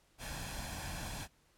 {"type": "noise with comb filter", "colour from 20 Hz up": "pink", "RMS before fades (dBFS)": -42, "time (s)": [0.18, 1.28], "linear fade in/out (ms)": 50, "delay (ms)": 1.2, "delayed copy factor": 0.6, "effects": ["pink hiss -70 dBFS RMS until 1.57 s", "low-pass 12000 Hz 12 dB/octave"]}